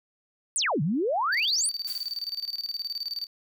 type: exponential two-way sweep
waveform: sine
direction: down then up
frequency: 9956 to 137.6 to 9956 Hz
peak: -23 dBFS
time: 0.56-1.69 s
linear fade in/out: 0 ms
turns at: 0.82 s
type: tone with tremolo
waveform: triangle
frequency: 4594 Hz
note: D8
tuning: 39 cents flat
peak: -27 dBFS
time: 1.32-3.27 s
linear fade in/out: 10 ms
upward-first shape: square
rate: 19 Hz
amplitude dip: 80%
type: noise with exponential decay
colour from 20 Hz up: blue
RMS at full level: -36 dBFS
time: 1.87-2.38 s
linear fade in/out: 5 ms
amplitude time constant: 110 ms
effects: none